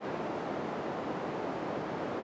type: band-pass noise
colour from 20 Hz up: white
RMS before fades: -36 dBFS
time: 0-2.23 s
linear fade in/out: 50 ms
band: 190 to 660 Hz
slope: 12 dB/octave
effects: resampled to 16000 Hz